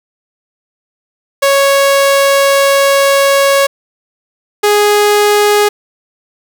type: tone pair in turn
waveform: sawtooth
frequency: 554 / 415 Hz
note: C#5 / G#4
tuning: -1 / -1 cents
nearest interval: perfect fourth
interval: 500 cents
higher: first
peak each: -3 dBFS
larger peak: neither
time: 1.42-3.67 / 4.63-5.69 s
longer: first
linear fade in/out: 10 ms
effects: none